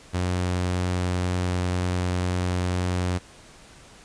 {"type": "tone", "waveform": "sawtooth", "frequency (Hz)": 90.2, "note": "F#2", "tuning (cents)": -44, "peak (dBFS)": -19, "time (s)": [0.13, 3.19], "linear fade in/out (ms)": 20, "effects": ["pink hiss -49 dBFS RMS until 4.04 s", "resampled to 22050 Hz"]}